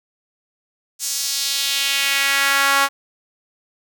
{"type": "tone with high-pass filter sweep", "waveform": "sawtooth", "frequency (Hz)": 277.1, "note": "C#4", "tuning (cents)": -1, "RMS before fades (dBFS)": -19, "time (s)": [0.99, 2.89], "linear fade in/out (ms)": 50, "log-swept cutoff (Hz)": [6700, 1100], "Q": 1.7, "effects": []}